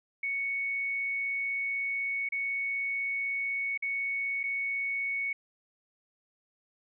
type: tone with dropouts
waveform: sine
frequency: 2221 Hz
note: C#7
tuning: 3 cents sharp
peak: -29 dBFS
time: 0.23-5.33 s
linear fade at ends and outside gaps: 5 ms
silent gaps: 2.289-2.321 / 3.776-3.823 / 4.432-4.437 s
effects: none